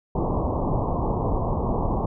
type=low-pass noise; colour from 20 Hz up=pink; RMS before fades=-24 dBFS; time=0.15-2.06 s; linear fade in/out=5 ms; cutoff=1100 Hz; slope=96 dB/octave; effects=none

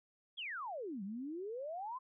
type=exponential two-way sweep; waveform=sine; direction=down then up; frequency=3452 to 186.5 to 1069 Hz; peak=-40 dBFS; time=0.37-1.99 s; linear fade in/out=20 ms; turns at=1.03 s; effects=none

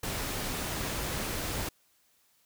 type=noise; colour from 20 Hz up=pink; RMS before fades=-34 dBFS; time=0.03-1.69 s; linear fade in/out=5 ms; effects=white hiss -68 dBFS RMS until 2.45 s

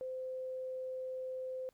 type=tone; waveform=sine; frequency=516 Hz; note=C5; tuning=24 cents flat; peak=-38 dBFS; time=0.01-1.69 s; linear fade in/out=0 ms; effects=pink hiss -75 dBFS RMS until 1.73 s

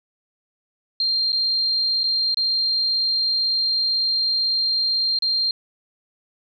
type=tone with dropouts; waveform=sine; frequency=4186 Hz; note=C8; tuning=in tune; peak=-18 dBFS; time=1-5.51 s; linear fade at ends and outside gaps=2 ms; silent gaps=1.321-1.328 / 2.034-2.04 / 2.345-2.371 / 5.188-5.222 s; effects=none

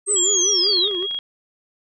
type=linear sweep; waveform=sine; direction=down; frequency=8372 to 3462 Hz; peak=-16 dBFS; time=0.06-0.9 s; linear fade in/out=50 ms
type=tone with vibrato; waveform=triangle; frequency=381.3 Hz; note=G4; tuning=48 cents flat; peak=-23 dBFS; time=0.07-1.07 s; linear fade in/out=20 ms; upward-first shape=triangle; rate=5.2 Hz; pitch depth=190 cents each way
type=tone; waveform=sine; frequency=3291 Hz; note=G#7; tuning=16 cents flat; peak=-23 dBFS; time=0.16-1.19 s; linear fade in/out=5 ms
type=clicks; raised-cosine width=0.3 ms; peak=-24 dBFS; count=12; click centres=0.637 / 0.667 / 0.73 / 0.771 / 0.842 / 0.876 / 0.912 / 0.948 / 1.026 / 1.111 / 1.146 / 1.189 s
effects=none

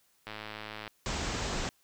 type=click train; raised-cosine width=0.3 ms; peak=-24 dBFS; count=66; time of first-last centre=0.27-0.877 s; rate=107 Hz
type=low-pass noise; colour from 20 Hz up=pink; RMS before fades=-34 dBFS; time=1.06-1.69 s; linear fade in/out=0 ms; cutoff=7900 Hz; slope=96 dB/octave
effects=white hiss -69 dBFS RMS until 1.83 s

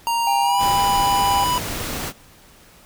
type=tone with pitch glide; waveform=square; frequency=932.3 to 987.7 Hz; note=A#5 to B5; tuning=0 to 0 cents; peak=-19 dBFS; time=0.07-1.58 s; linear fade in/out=0 ms; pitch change=+100 cents; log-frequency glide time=0.41-0.61 s
type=tone; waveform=triangle; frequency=800 Hz; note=G5; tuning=35 cents sharp; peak=-17 dBFS; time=0.27-1.44 s; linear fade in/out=2 ms
type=noise; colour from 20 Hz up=pink; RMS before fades=-27 dBFS; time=0.58-2.13 s; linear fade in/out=50 ms
effects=pink hiss -49 dBFS RMS until 2.85 s

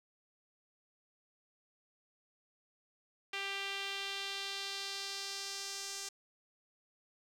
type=tone with band-pass filter sweep; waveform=sawtooth; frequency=394.6 Hz; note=G4; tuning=11 cents sharp; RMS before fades=-41 dBFS; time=3.33-6.09 s; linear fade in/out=5 ms; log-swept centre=2700 to 6300 Hz; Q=1.9; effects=11-bit

